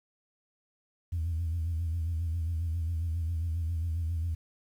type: tone with vibrato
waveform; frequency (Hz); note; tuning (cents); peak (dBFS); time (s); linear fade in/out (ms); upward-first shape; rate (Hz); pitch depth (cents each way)
sine; 82.9; E2; +10; -27; 1.12-4.35; 10; sine; 7.4; 74
effects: tanh soft clip ceiling -25 dBFS + 10-bit